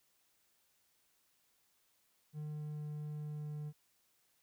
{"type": "tone with pitch glide", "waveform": "triangle", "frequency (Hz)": [151.2, 149.9], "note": ["D#3", "D3"], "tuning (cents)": [-49, 36], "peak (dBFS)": -38, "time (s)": [2.33, 3.73], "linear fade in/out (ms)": 50, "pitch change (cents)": -15, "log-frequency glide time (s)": [2.48, 2.87], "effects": ["white hiss -75 dBFS RMS until 4.42 s"]}